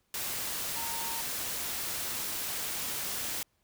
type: tone in noise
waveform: sine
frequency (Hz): 918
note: A#5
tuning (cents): -27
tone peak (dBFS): -40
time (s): 0.76-1.21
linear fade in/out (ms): 2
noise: white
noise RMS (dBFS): -35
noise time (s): 0.14-3.43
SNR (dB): -8
effects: pink hiss -74 dBFS RMS until 3.63 s